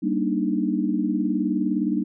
sine chord, Eb major seventh, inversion first, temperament just, 194.45 / 233.3 / 291.7 / 311.1 Hz, G3 / Bb3 / D4 / Eb4, -14 / +2 / -12 / 0 cents, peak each -26 dBFS, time 0.02-2.04 s, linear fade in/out 20 ms, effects none

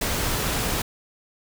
pink noise, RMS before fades -25 dBFS, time 0.01-0.82 s, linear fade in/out 5 ms, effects none

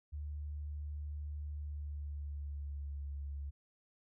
sine tone with pitch glide, 73.9 to 70.81 Hz, D2 to C#2, +11 to +37 cents, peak -39 dBFS, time 0.12-3.51 s, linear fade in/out 20 ms, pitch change -74 cents, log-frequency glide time 1.57-3.06 s, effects none

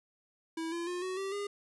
square tone with pitch steps, 326.1 / 340.7 / 356 / 372 / 388.7 / 406.1 Hz, E4 / F4 / F4 / F#4 / G4 / G#4, -19 / -43 / +33 / +9 / -15 / -39 cents, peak -35 dBFS, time 0.57-1.47 s, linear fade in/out 5 ms, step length 150 ms, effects resampled to 24000 Hz

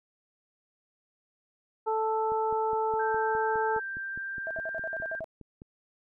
harmonic tone, 440 Hz, A4, in tune, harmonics 1 / 2 / 3, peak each -29 / -28 / -37 dBFS, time 1.86-3.8 s, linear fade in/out 20 ms
click train, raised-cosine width 3 ms, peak -33 dBFS, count 17, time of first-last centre 2.32-5.619 s, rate 4.85 Hz
sine tone with pitch glide, 1568 to 1586.2 Hz, G6 to G6, 0 to +20 cents, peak -33 dBFS, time 2.99-5.2 s, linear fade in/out 10 ms, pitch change +20 cents, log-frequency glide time 3.36-4.72 s
sine tone bursts, 648 Hz, E5, 30 cents flat, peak -33 dBFS, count 9, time 4.47-5.243 s, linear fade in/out 0 ms, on 37 ms, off 55 ms
effects none

